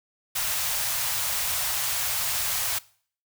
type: band-stop noise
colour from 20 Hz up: white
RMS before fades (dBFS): -27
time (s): 0.35-2.79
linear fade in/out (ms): 10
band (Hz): 140 to 600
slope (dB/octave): 24
effects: noise-tail reverb RT60 0.5 s tail -21 dB re dry